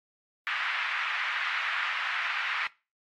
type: band-pass noise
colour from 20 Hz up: white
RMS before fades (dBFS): -31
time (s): 0.47-2.67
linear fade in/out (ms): 0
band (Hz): 1200 to 2400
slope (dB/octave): 24
effects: noise-tail reverb RT60 0.3 s tail -21 dB re dry + AAC 48 kbps